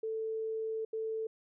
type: tone bursts at uneven times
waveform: sine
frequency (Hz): 442.6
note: A4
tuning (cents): +10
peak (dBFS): -33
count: 2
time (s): 0.03-0.85 / 0.93-1.27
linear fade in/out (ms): 5
effects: none